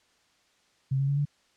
sine tone with pitch steps, 134.2 / 137.65 / 141.2 / 144.83 Hz, C3 / C#3 / C#3 / D3, +44 / -12 / +32 / -24 cents, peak -23 dBFS, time 0.91-1.254 s, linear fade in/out 10 ms, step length 86 ms, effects white hiss -66 dBFS RMS until 1.56 s + low-pass 6000 Hz 12 dB/octave

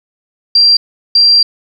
sine tone bursts at uneven times, 4732 Hz, D8, 12 cents sharp, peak -4 dBFS, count 2, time 0.55-0.77 / 1.15-1.43 s, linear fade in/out 5 ms, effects 7-bit

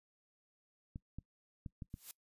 clicks, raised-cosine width 5 ms, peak -32 dBFS, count 5, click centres 0.959 / 1.186 / 1.662 / 1.822 / 1.941 s
blue noise with exponential growth, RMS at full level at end -43 dBFS, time 1.9-2.11 s, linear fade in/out 1 ms, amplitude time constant 45 ms
effects noise-tail reverb RT60 0.1 s tail -22 dB re dry + resampled to 32000 Hz

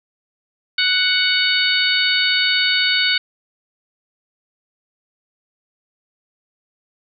harmonic tone, 742 Hz, F#5, 5 cents sharp, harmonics 2 / 3 / 4 / 5 / 6, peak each -21 / -21 / -21 / -21 / -21 dBFS, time 0.78-3.18 s, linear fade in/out 5 ms, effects none

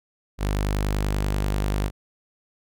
sawtooth tone, 50.3 Hz, G1, 45 cents sharp, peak -18 dBFS, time 0.38-1.91 s, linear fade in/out 50 ms, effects none

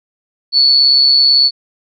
sine tone with amplitude modulation, 4435 Hz, C#8, in tune, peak -4 dBFS, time 0.52-1.51 s, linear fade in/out 50 ms, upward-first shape sine, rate 138 Hz, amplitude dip 55%, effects none

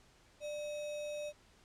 sine tone with sample-and-hold, 594 Hz, D5, 20 cents sharp, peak -38 dBFS, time 0.4-1.33 s, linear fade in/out 50 ms, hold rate 3150 Hz, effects pink hiss -65 dBFS RMS until 1.64 s + low-pass 8000 Hz 12 dB/octave

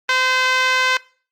5% pulse tone with band-pass filter, 514 Hz, C5, 31 cents flat, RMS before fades -17 dBFS, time 0.09-0.97 s, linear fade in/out 2 ms, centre 1500 Hz, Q 1.3, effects noise-tail reverb RT60 0.4 s tail -21 dB re dry + Opus 32 kbps

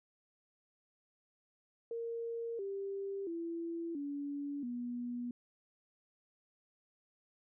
sine tone with pitch steps, 463.3 / 394.1 / 335.3 / 285.2 / 242.6 Hz, A#4 / G4 / E4 / C#4 / B3, -11 / +9 / +30 / +49 / -31 cents, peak -37 dBFS, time 1.91-5.31 s, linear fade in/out 2 ms, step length 680 ms, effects none

